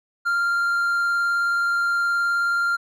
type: tone with vibrato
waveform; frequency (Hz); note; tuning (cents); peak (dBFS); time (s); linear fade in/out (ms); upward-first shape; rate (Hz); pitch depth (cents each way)
triangle; 1392; F6; -6; -17; 0.25-2.77; 20; triangle; 19; 9
effects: none